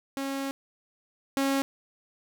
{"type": "tone pair in turn", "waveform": "sawtooth", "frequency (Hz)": [273.2, 273.2], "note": ["C#4", "C#4"], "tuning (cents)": [-25, -25], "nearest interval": "unison", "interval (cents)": 0, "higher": "neither", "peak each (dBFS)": [-26, -20], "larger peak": "second", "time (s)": [[0.17, 0.51], [1.37, 1.62]], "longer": "first", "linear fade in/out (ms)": 0, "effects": []}